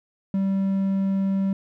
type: tone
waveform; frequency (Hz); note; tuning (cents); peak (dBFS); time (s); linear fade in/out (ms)
triangle; 194.1; G3; -17; -18; 0.34-1.53; 2
effects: none